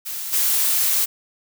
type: noise with level steps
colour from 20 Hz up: blue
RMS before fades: -29 / -19 dBFS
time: 0.05-1.06 s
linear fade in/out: 20 ms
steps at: 0.32 s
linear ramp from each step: 20 ms
effects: none